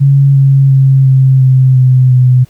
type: tone with pitch steps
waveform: sine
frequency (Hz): 138.59 / 136.52 / 134.49 / 132.48 / 130.51 / 128.56 / 126.65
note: C#3 / C#3 / C3 / C3 / C3 / C3 / B2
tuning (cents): 0 / -26 / +48 / +22 / -4 / -30 / +44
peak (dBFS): -3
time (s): 0-2.45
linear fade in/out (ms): 20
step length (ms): 350
effects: pink hiss -48 dBFS RMS until 2.49 s